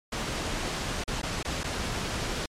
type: noise with dropouts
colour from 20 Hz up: pink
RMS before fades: -31 dBFS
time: 0.12-2.46 s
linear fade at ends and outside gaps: 5 ms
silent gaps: 1.039-1.077 / 1.217-1.23 / 1.429-1.448 / 1.634-1.641 s
effects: low-pass 7000 Hz 12 dB/octave + MP3 64 kbps